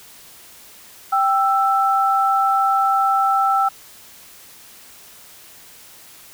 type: tone pair together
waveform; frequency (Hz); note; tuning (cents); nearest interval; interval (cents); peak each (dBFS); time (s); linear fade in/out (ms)
sine; 784 / 1326.7; G5 / E6; 0 / +11; major sixth; 911; -17; 1.12-3.69; 10
effects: white hiss -44 dBFS RMS until 6.33 s